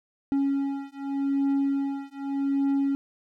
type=beating tone pair; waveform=triangle; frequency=276.4 / 277.24 Hz; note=C#4 / C#4; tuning=-5 / 0 cents; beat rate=0.84 Hz; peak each=-25 / -25 dBFS; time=0.32-2.95 s; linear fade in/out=0 ms; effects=none